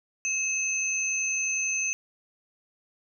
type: tone pair together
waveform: sine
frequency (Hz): 2585 / 6216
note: E7 / G8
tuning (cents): -34 / -16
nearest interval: octave + minor third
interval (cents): 1518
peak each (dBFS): -28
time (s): 0.25-1.93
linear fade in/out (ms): 0
effects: none